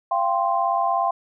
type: chord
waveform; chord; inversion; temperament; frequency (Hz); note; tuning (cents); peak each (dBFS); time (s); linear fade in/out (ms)
sine; F suspended second; none; equal with one note detuned; 687.3 / 784 / 1046.5; F5 / G5 / C6; -28 / 0 / 0; -23; 0.11-1.11; 5
effects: none